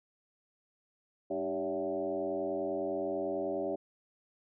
sine tone with frequency modulation, 480 Hz, B4, 49 cents flat, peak -31 dBFS, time 1.3-3.76 s, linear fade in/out 10 ms, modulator 89.5 Hz, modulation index 2.3, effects none

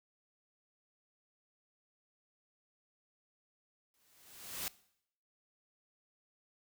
white noise with exponential growth, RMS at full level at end -37 dBFS, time 3.94-4.68 s, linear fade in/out 1 ms, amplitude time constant 160 ms, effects noise-tail reverb RT60 0.7 s tail -20 dB re dry

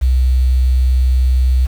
sine tone with quantisation, 63.7 Hz, C2, 46 cents flat, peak -9 dBFS, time 0.01-1.67 s, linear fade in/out 20 ms, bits 6, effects none

